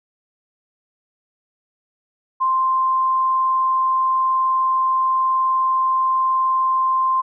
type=tone; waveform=sine; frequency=1046.5 Hz; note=C6; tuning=in tune; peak=-15 dBFS; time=2.4-7.22 s; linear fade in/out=20 ms; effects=none